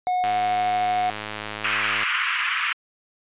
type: tone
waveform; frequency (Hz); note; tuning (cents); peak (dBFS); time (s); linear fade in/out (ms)
triangle; 729; F#5; -26; -18; 0.07-1.1; 0
type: click train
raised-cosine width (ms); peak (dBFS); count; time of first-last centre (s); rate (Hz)
0.3; -14; 191; 0.24-2.032; 106
type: band-pass noise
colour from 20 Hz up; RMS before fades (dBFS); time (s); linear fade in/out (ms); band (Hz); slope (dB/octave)
white; -24; 1.64-2.73; 5; 1100 to 2900; 48
effects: resampled to 8000 Hz